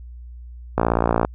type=click train; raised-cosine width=1 ms; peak=-3 dBFS; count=28; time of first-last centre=0.78-1.249 s; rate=57.6 Hz; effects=added 60 Hz sine -35 dBFS peak until 1.34 s